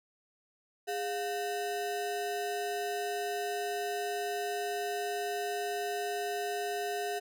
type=ring-modulated tone; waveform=square; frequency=560 Hz; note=C#5; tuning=18 cents sharp; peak=-30 dBFS; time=0.87-7.2 s; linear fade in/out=20 ms; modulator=149 Hz; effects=none